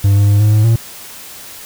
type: tone with pitch steps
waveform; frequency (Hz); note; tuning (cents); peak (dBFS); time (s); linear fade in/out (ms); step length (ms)
triangle; 99.9 / 101.5 / 102.2 / 106.1 / 107.3 / 114.2; G2 / G#2 / G#2 / G#2 / A2 / A#2; +33 / -39 / -27 / +38 / -43 / -35; -5; 0.04-0.76; 5; 120
effects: white hiss -33 dBFS RMS until 1.65 s